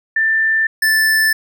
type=tone pair in turn; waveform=sine / square; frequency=1779 / 1758.6 Hz; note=A6 / A6; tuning=+19 / -1 cents; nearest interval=unison; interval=20 cents; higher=first; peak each=-12 dBFS; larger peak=neither; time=0.16-0.67 / 0.82-1.33 s; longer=neither; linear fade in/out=5 ms; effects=none